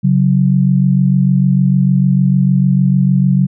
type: tone pair together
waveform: sine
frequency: 138.35 / 185 Hz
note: C#3 / F#3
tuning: -3 / 0 cents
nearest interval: perfect fourth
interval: 503 cents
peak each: -11 dBFS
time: 0.03-3.47 s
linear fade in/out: 20 ms
effects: none